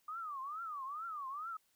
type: tone with vibrato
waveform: sine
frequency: 1199 Hz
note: D6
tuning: 36 cents sharp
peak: -40 dBFS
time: 0.08-1.57 s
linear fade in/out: 5 ms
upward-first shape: triangle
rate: 2.3 Hz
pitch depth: 260 cents each way
effects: white hiss -75 dBFS RMS until 1.75 s